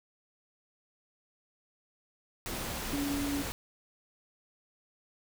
sine tone in noise, 283.7 Hz, C#4, 40 cents sharp, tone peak -31 dBFS, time 2.93-3.42 s, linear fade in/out 0 ms, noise pink, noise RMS -37 dBFS, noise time 2.46-3.52 s, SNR +3 dB, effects none

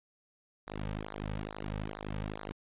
sawtooth tone with flanger, 51.91 Hz, G#1, in tune, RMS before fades -39 dBFS, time 0.67-2.52 s, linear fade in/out 0 ms, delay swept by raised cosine 0.34 to 2.94 ms, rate 2.3 Hz, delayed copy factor -0.95, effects resampled to 8000 Hz

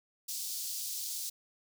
pink high-pass noise, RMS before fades -38 dBFS, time 0.28-1.3 s, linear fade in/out 10 ms, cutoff 4500 Hz, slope 24 dB/octave, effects none

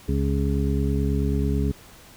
harmonic tone, 69.3 Hz, C#2, in tune, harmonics 1 / 2 / 3 / 4 / 6, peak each -23 / -26 / -28 / -29 / -31 dBFS, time 0.08-1.72 s, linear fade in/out 10 ms, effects pink hiss -48 dBFS RMS until 2.16 s

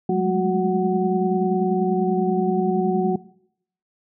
sine tone cluster, 183.2 / 202.8 / 213.2 / 368 / 744 Hz, F#3 / G#3 / G#3 / F#4 / F#5, -17 / -41 / +46 / -9 / +9 cents, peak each -22 / -28 / -28 / -21 / -26 dBFS, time 0.09-3.16 s, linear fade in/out 5 ms, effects noise-tail reverb RT60 0.7 s tail -20 dB re dry

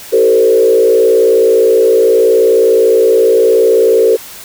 sine tone with frequency modulation, 450 Hz, A4, 39 cents sharp, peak -5 dBFS, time 0.12-4.17 s, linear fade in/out 20 ms, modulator 59.2 Hz, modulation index 1.1, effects white hiss -31 dBFS RMS until 4.44 s

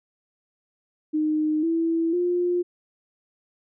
sine tone with pitch steps, 307.7 / 329.8 / 353.5 Hz, D#4 / E4 / F4, -19 / +1 / +21 cents, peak -20 dBFS, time 1.13-2.63 s, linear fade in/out 20 ms, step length 500 ms, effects none

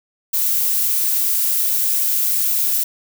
violet noise, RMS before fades -18 dBFS, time 0.33-2.84 s, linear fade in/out 10 ms, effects none

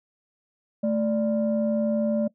sine tone pair together, 220 / 587.7 Hz, A3 / D5, 0 / +1 cents, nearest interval octave + perfect fourth, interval 1701 cents, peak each -22 / -24 dBFS, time 0.83-2.28 s, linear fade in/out 10 ms, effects noise-tail reverb RT60 0.1 s tail -20 dB re dry + tanh soft clip ceiling -15 dBFS

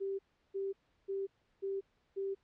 sine tone bursts, 390.9 Hz, G4, 5 cents flat, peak -34 dBFS, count 5, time 0-2.35 s, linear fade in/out 20 ms, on 190 ms, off 350 ms, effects pink hiss -75 dBFS RMS until 2.43 s + low-pass 4000 Hz 12 dB/octave

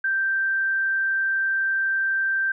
sine tone, 1568 Hz, G6, in tune, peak -20 dBFS, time 0.04-2.52 s, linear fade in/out 5 ms, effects none

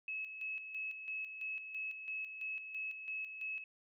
sine tone with tremolo, 2582 Hz, E7, 37 cents flat, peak -38 dBFS, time 0.08-3.64 s, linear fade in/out 2 ms, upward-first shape square, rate 3 Hz, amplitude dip 55%, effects none

